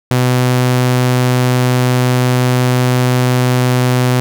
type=tone; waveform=sawtooth; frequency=125.7 Hz; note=B2; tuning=31 cents sharp; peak=-6 dBFS; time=0.11-4.2 s; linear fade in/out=0 ms; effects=none